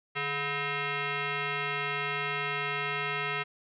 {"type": "tone with frequency modulation", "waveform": "sine", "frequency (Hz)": 420.8, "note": "G#4", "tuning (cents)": 23, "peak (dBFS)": -29, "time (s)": [0.15, 3.44], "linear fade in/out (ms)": 20, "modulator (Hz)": 571, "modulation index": 4.5, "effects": []}